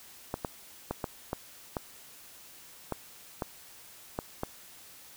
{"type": "clicks", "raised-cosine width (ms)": 1, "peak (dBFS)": -17, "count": 10, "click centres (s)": [0.341, 0.448, 0.91, 1.042, 1.331, 1.768, 2.923, 3.422, 4.189, 4.434], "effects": ["white hiss -52 dBFS RMS until 5.16 s"]}